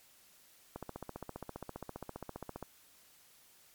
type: click train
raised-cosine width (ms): 1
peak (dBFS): -27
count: 29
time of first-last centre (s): 0.76-2.627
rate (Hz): 15
effects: white hiss -63 dBFS RMS until 3.74 s + MP3 96 kbps